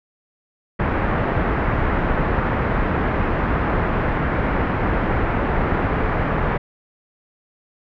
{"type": "low-pass noise", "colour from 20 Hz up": "pink", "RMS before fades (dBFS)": -20, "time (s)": [0.79, 6.58], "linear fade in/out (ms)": 10, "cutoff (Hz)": 1900, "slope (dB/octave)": 24, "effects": []}